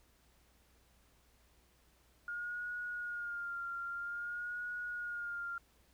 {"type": "tone with vibrato", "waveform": "sine", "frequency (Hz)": 1419, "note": "F6", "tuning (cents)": 27, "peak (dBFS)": -38, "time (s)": [2.28, 5.58], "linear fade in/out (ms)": 2, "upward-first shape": "sine", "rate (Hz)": 0.51, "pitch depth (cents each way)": 41, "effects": ["added 60 Hz sine -70 dBFS peak until 5.93 s", "pink hiss -70 dBFS RMS until 5.93 s"]}